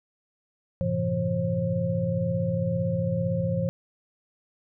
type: tone cluster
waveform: sine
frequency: 96.8 / 112.3 / 134.3 / 170.1 / 536 Hz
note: G2 / A2 / C3 / F3 / C5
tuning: -21 / +36 / +46 / -45 / +42 cents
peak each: -34 / -30 / -34 / -27 / -29 dBFS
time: 0.81-3.69 s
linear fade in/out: 0 ms
effects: none